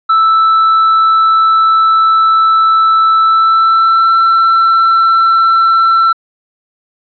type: tone with pitch glide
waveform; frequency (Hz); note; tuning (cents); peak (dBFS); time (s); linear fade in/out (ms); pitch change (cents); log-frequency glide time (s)
triangle; 1318.5 to 1341.5; E6 to E6; 0 to +30; -4; 0.09-6.13; 10; +30; 3.22-4.13
effects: resampled to 11025 Hz